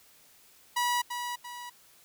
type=tone with echo; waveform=sawtooth; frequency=971 Hz; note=B5; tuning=30 cents flat; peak=-22 dBFS; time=0.76-1.02 s; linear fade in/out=10 ms; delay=340 ms; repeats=2; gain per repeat=-7 dB; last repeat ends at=1.7 s; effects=white hiss -59 dBFS RMS until 2.04 s